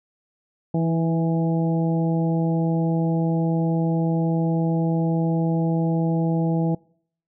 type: harmonic tone with a mistuned harmonic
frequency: 164.81 Hz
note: E3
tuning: in tune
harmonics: 1 / 2 / 3 / 4 / 5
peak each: -20 / -26 / -30 / -32 / -34 dBFS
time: 0.74-6.75 s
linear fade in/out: 5 ms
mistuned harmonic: 2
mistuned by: -19 cents
effects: noise-tail reverb RT60 0.6 s tail -25 dB re dry